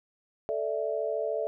sine chord, A suspended fourth, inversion none, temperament equal with one note detuned, 440 / 585.6 / 659.3 Hz, A4 / D5 / E5, 0 / -5 / 0 cents, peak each -32 dBFS, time 0.49-1.47 s, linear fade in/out 0 ms, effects none

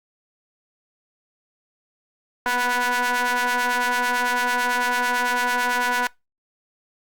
sawtooth ring-modulated tone, 246.9 Hz, B3, in tune, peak -13 dBFS, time 2.46-6.07 s, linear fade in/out 0 ms, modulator 1230 Hz, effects noise-tail reverb RT60 0.2 s tail -24 dB re dry + Opus 48 kbps

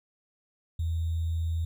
sine tone with sample-and-hold, 82.41 Hz, E2, in tune, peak -26 dBFS, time 0.79-1.65 s, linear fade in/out 5 ms, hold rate 3675 Hz, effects none

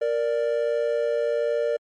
triangle tone pair together, 466.2 / 587.4 Hz, A#4 / D5, 0 / 0 cents, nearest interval major third, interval 400 cents, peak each -22 dBFS, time 0.01-1.77 s, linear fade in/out 10 ms, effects MP3 48 kbps

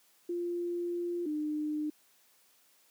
sine tone pair in turn, 347.9 / 302.4 Hz, F4 / D#4, -7 / -49 cents, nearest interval major second, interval 242 cents, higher first, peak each -31 / -30 dBFS, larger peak second, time 0.29-1.26 / 1.26-1.9 s, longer first, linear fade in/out 5 ms, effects white hiss -66 dBFS RMS until 2.9 s + high-pass 200 Hz 12 dB/octave

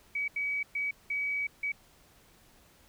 sine tone bursts at uneven times, 2274 Hz, C#7, 44 cents sharp, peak -29 dBFS, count 5, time 0.15-0.28 / 0.36-0.63 / 0.75-0.91 / 1.1-1.47 / 1.63-1.72 s, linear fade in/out 5 ms, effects pink hiss -61 dBFS RMS until 2.88 s

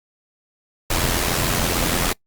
pink noise with amplitude modulation, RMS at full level -18 dBFS, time 0.9-2.13 s, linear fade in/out 5 ms, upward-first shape sine, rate 86.6 Hz, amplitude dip 60%, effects noise-tail reverb RT60 0.1 s tail -25 dB re dry + Opus 48 kbps

